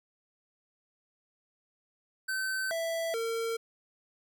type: tone with pitch steps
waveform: square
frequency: 1536 / 661 / 456.5 Hz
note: G6 / E5 / A#4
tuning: -36 / +5 / -36 cents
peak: -31 dBFS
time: 2.28-3.57 s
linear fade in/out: 10 ms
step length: 430 ms
effects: none